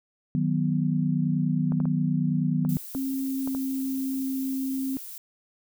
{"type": "chord", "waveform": "sine", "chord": "B major", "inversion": "first", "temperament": "equal", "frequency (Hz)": [155.56, 185, 246.9], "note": ["D#3", "F#3", "B3"], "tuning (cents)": [0, 0, 0], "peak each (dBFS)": [-25, -27, -27], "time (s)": [0.35, 2.77], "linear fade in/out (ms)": 0}
{"type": "clicks", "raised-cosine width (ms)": 1, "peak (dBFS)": -24, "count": 7, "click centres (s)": [1.721, 1.802, 1.855, 2.65, 2.949, 3.475, 3.549]}
{"type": "noise", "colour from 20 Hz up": "violet", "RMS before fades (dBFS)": -40, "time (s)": [2.69, 5.18], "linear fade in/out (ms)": 2}
{"type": "tone with pitch glide", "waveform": "sine", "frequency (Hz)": [267.2, 265.7], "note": ["C4", "C4"], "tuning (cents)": [36, 27], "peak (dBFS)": -26, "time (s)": [2.95, 4.97], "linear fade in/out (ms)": 0, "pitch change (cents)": -9, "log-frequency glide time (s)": [3.41, 3.64]}
{"effects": []}